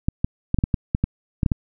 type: clicks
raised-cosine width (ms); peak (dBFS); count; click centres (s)
5; -6; 11; 0.085 / 0.245 / 0.544 / 0.587 / 0.639 / 0.742 / 0.949 / 1.04 / 1.432 / 1.462 / 1.518
effects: none